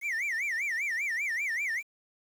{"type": "tone with vibrato", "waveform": "triangle", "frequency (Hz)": 2057, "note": "C7", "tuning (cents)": -30, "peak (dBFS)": -27, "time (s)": [0.01, 1.83], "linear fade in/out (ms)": 50, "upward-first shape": "sine", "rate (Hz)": 5.1, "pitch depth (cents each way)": 250, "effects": ["9-bit"]}